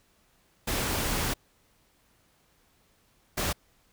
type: noise bursts at uneven times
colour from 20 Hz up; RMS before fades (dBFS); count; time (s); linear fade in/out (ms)
pink; -29; 2; 0.67-1.34 / 3.37-3.53; 10
effects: pink hiss -66 dBFS RMS until 3.92 s